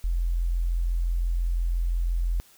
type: tone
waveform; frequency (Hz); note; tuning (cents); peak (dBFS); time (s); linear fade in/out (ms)
sine; 42.92; F1; -29; -22; 0.04-2.4; 0
effects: white hiss -56 dBFS RMS until 2.57 s